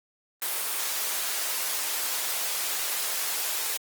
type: high-pass noise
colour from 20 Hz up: white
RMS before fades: -29 dBFS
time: 0.42-3.77 s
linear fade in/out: 0 ms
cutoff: 500 Hz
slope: 12 dB/octave
effects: Opus 24 kbps